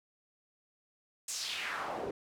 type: noise with band-pass filter sweep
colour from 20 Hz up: pink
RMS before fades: -38 dBFS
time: 1.28-2.11 s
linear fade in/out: 5 ms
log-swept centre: 8000 to 390 Hz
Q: 2.5
effects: none